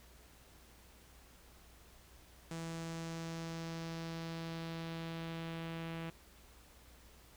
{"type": "tone with low-pass filter sweep", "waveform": "sawtooth", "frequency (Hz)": 164.81, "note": "E3", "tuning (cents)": 0, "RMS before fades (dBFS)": -43, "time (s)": [2.51, 6.1], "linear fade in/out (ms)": 2, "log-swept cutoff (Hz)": [8000, 2800], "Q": 1.7, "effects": ["added 60 Hz sine -62 dBFS peak until 7.36 s", "pink hiss -62 dBFS RMS until 7.36 s"]}